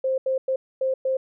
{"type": "tone bursts at uneven times", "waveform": "sine", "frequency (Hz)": 526, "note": "C5", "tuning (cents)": 9, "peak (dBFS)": -20, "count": 5, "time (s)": [[0.04, 0.18], [0.26, 0.38], [0.48, 0.56], [0.81, 0.94], [1.05, 1.17]], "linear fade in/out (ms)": 5, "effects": []}